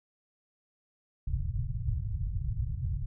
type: low-pass noise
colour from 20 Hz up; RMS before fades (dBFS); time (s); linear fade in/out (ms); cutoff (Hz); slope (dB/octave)
white; -32; 1.27-3.06; 5; 130; 48
effects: none